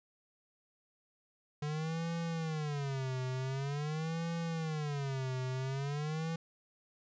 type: tone with vibrato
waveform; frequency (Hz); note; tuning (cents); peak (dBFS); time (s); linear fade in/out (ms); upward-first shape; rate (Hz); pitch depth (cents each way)
square; 146.9; D3; +1; -35; 1.62-6.36; 5; sine; 0.46; 230
effects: resampled to 16000 Hz